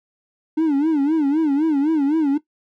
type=tone with vibrato; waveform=triangle; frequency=298.8 Hz; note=D4; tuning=30 cents sharp; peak=-12 dBFS; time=0.57-2.38 s; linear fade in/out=10 ms; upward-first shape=sine; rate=3.9 Hz; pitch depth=150 cents each way; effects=noise-tail reverb RT60 0.1 s tail -17 dB re dry + tanh soft clip ceiling -9 dBFS